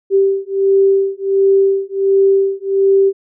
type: beating tone pair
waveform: sine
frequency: 390 / 391.4 Hz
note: G4 / G4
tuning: -9 / -3 cents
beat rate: 1.4 Hz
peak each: -13 dBFS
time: 0.1-3.13 s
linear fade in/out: 50 ms
effects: none